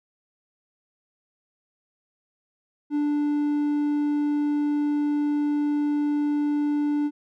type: tone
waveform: triangle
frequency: 293.7 Hz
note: D4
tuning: in tune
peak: -19 dBFS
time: 2.9-7.11 s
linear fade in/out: 50 ms
effects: none